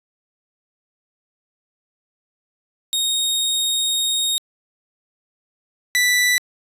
sawtooth tone pair in turn, 3729 / 1975.4 Hz, A#7 / B6, 0 / 0 cents, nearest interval major seventh, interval 1100 cents, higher first, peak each -15 / -11 dBFS, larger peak second, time 2.93-4.38 / 5.95-6.38 s, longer first, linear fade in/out 0 ms, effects resampled to 32000 Hz

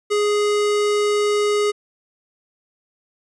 square tone, 415.3 Hz, G#4, in tune, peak -17 dBFS, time 0.1-1.72 s, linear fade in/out 20 ms, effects resampled to 22050 Hz

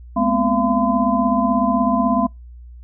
sine tone cluster, 210.4 / 241.3 / 257.6 / 681 / 1019 Hz, G#3 / B3 / C4 / F5 / C6, +23 / -40 / -27 / -44 / -46 cents, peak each -21 dBFS, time 0.16-2.27 s, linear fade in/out 10 ms, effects noise-tail reverb RT60 0.2 s tail -26 dB re dry + added 60 Hz sine -36 dBFS peak until 2.83 s

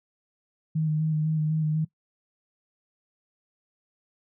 sine tone with vibrato, 155.56 Hz, D#3, in tune, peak -22 dBFS, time 0.75-1.85 s, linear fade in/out 10 ms, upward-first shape square, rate 4 Hz, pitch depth 20 cents each way, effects noise-tail reverb RT60 0.1 s tail -20 dB re dry

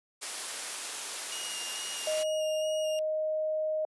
white noise, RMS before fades -36 dBFS, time 0.21-2.24 s, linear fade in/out 20 ms
sawtooth tone with vibrato, 2845 Hz, F7, 31 cents sharp, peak -35 dBFS, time 1.32-2.99 s, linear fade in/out 0 ms, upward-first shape square, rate 2.3 Hz, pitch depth 15 cents each way
sine tone, 622.3 Hz, D#5, in tune, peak -27 dBFS, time 2.07-3.85 s, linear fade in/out 2 ms
effects high-pass 400 Hz 12 dB/octave + resampled to 24000 Hz

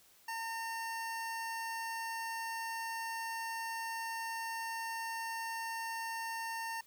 25% pulse tone, 910 Hz, A#5, 42 cents flat, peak -34 dBFS, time 0.28-6.81 s, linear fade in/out 5 ms, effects white hiss -64 dBFS RMS until 6.86 s

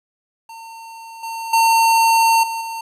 square tone with level steps, 908 Hz, A#5, 46 cents flat, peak -35 / -26 / -12 / -23 / -26 dBFS, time 0.49-2.81 s, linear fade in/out 5 ms, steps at 1.23 / 1.53 / 2.43 / 2.61 s, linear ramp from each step 5 ms, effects resampled to 32000 Hz + 9-bit

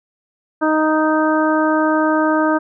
harmonic tone, 311.1 Hz, D#4, in tune, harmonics 1 / 2 / 3 / 4 / 5, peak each -16 / -19 / -21 / -22 / -23 dBFS, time 0.61-2.59 s, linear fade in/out 20 ms, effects none

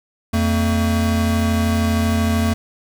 square tone pair together, 86.2 / 225.7 Hz, F2 / A3, -22 / +44 cents, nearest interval octave + perfect fourth, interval 1666 cents, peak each -19 dBFS, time 0.33-2.54 s, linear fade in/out 10 ms, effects none

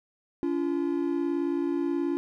triangle tone pair together, 284.1 / 342.7 Hz, C#4 / F4, +43 / -33 cents, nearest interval minor third, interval 324 cents, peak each -26 dBFS, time 0.43-2.17 s, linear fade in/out 0 ms, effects none

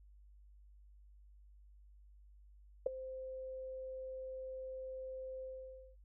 sine tone with ADSR envelope, 521 Hz, C5, 7 cents flat, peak -25 dBFS, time 2.86-5.96 s, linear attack 5 ms, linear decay 8 ms, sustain -18 dB, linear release 540 ms, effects noise-tail reverb RT60 0.1 s tail -18 dB re dry + added 50 Hz sine -58 dBFS peak until 6.04 s

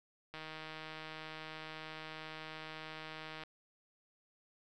click train, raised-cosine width 0.3 ms, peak -30 dBFS, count 487, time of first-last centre 0.34-3.436 s, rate 157 Hz, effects none

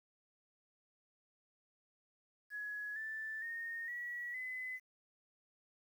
sine tone with pitch steps, 1683 / 1761.6 / 1843.8 / 1929.9 / 2020 Hz, G#6 / A6 / A#6 / B6 / B6, +23 / +2 / -19 / -40 / +39 cents, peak -40 dBFS, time 2.5-4.8 s, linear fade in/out 50 ms, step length 460 ms, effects 11-bit

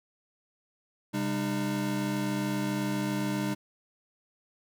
square tone cluster, 133.5 / 200.9 / 304 Hz, C3 / G3 / D#4, +35 / +43 / -40 cents, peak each -36 / -32 / -33 dBFS, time 1.13-3.55 s, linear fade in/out 20 ms, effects none

